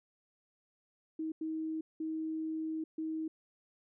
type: tone bursts at uneven times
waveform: sine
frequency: 317.3 Hz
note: D#4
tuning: 34 cents sharp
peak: -34 dBFS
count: 4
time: 1.19-1.32 / 1.41-1.81 / 2-2.84 / 2.98-3.28 s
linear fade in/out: 5 ms
effects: none